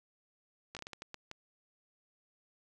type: slowing click train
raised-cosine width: 0.2 ms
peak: -26 dBFS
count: 9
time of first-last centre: 0.75-1.314 s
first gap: 17 ms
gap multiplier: 1.39
effects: none